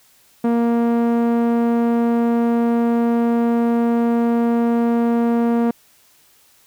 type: tone with low-pass filter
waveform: sawtooth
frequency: 234.3 Hz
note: A#3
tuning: 9 cents sharp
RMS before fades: -17 dBFS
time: 0.44-5.71 s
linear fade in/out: 5 ms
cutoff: 910 Hz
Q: 0.56
effects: white hiss -54 dBFS RMS until 6.66 s